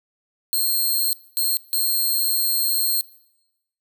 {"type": "tone bursts at uneven times", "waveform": "5% pulse", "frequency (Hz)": 4226, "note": "C8", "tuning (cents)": 16, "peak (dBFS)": -12, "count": 3, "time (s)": [[0.53, 1.13], [1.37, 1.57], [1.73, 3.01]], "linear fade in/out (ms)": 0, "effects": ["noise-tail reverb RT60 1.0 s tail -23 dB re dry"]}